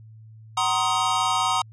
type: chord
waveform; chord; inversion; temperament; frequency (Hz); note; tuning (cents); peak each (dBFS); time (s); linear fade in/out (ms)
square; C half-diminished seventh; second; just; 753.5 / 941.9 / 1046.5 / 1255.8; Gb5 / Bb5 / C6 / Eb6; +31 / +18 / 0 / +16; -28 / -26 / -28 / -26; 0.57-1.62; 5
effects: added 110 Hz sine -43 dBFS peak until 1.72 s + resampled to 22050 Hz